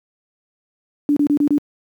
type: tone bursts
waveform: sine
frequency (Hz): 291.2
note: D4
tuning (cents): -15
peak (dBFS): -12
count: 5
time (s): 1.09-1.58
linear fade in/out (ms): 0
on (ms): 74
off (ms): 30
effects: high-pass 150 Hz 12 dB/octave + 8-bit